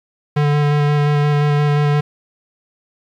square tone with vibrato, 146.8 Hz, D3, in tune, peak -13 dBFS, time 0.36-2.01 s, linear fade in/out 10 ms, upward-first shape square, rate 5.7 Hz, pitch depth 11 cents each way, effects low-pass 3000 Hz 12 dB/octave + 8-bit

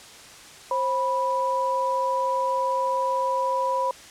sine tone pair together, 530.7 / 984 Hz, C5 / B5, +24 / -7 cents, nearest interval major seventh, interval 1069 cents, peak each -26 / -23 dBFS, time 0.71-3.91 s, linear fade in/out 2 ms, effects white hiss -45 dBFS RMS until 4.1 s + low-pass 8000 Hz 12 dB/octave

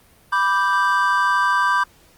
triangle chord, G major, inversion first, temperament equal, 987.8 / 1174.7 / 1568 Hz, B5 / D6 / G6, 0 / 0 / 0 cents, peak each -18 dBFS, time 0.32-1.84 s, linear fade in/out 10 ms, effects pink hiss -53 dBFS RMS until 2.17 s + Opus 32 kbps

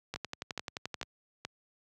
two click trains, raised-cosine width 0.2 ms, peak -19 / -19 dBFS, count 4 / 11, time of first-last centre 0.14-1.45 / 0.16-1.03 s, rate 2.29 / 11.5 Hz, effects high-pass 80 Hz 12 dB/octave

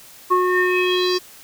square tone with low-pass filter sweep, 363.6 Hz, F#4, 30 cents flat, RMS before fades -18 dBFS, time 0.3-1.19 s, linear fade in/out 20 ms, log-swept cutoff 1100 to 5200 Hz, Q 6.1, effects white hiss -44 dBFS RMS until 1.43 s

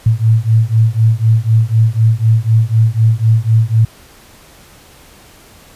sine beating tone pair, 110 / 114 Hz, A2 / A#2, 0 / -38 cents, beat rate 4 Hz, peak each -11 dBFS, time 0.06-3.85 s, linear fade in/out 5 ms, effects pink hiss -42 dBFS RMS until 5.75 s + resampled to 32000 Hz

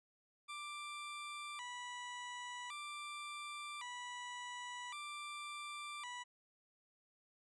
20% pulse tone with vibrato, 1075 Hz, C6, 47 cents sharp, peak -40 dBFS, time 0.48-6.24 s, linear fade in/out 20 ms, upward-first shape square, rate 0.45 Hz, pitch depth 160 cents each way, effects resampled to 22050 Hz

